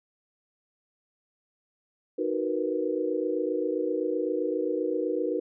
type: chord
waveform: sine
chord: B major seventh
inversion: first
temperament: equal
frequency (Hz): 311.1 / 370 / 466.2 / 493.9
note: D#4 / F#4 / A#4 / B4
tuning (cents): 0 / 0 / 0 / 0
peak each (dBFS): -31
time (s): 2.18-5.4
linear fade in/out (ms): 10
effects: none